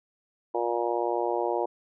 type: harmonic tone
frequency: 118.6 Hz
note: A#2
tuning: 30 cents sharp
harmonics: 3 / 4 / 5 / 6 / 7 / 8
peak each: -30 / -31 / -32 / -33 / -33 / -34 dBFS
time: 0.54-1.66 s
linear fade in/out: 10 ms
effects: none